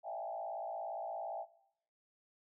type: tone with frequency modulation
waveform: sine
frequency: 728 Hz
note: F#5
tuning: 28 cents flat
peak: -39 dBFS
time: 0.03-1.46 s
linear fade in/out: 50 ms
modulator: 57.3 Hz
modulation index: 1.9
effects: noise-tail reverb RT60 0.7 s tail -17 dB re dry